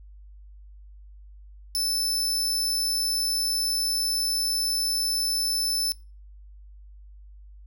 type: tone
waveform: sawtooth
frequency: 5274 Hz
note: E8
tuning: in tune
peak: -21 dBFS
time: 1.75-5.92 s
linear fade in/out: 0 ms
effects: noise-tail reverb RT60 0.3 s tail -21 dB re dry + added 50 Hz sine -44 dBFS peak until 7.66 s